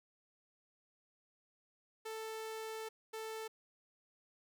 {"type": "tone bursts at uneven times", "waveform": "sawtooth", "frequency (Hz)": 441.4, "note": "A4", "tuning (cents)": 5, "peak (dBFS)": -38, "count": 2, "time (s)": [[2.05, 2.89], [3.13, 3.48]], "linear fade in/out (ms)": 10, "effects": []}